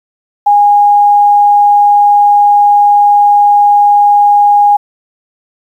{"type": "tone", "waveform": "sine", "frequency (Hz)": 821, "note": "G#5", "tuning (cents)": -20, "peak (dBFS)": -3, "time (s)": [0.46, 4.77], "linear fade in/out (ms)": 10, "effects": ["7-bit"]}